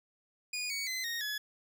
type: tone with pitch steps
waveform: 20% pulse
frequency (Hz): 2457 / 2240 / 2042 / 1862.1 / 1697.7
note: D#7 / C#7 / C7 / A#6 / G#6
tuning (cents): -22 / +18 / -43 / -2 / +38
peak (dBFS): -29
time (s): 0.53-1.38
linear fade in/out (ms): 5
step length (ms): 170
effects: none